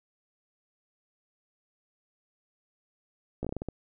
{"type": "slowing click train", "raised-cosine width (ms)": 2, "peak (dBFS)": -20, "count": 8, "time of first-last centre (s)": [3.43, 3.687], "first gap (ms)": 16, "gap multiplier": 1.27, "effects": []}